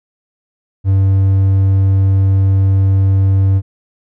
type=tone; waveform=triangle; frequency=96.7 Hz; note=G2; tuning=23 cents flat; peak=-6 dBFS; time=0.84-3.62 s; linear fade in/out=50 ms; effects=none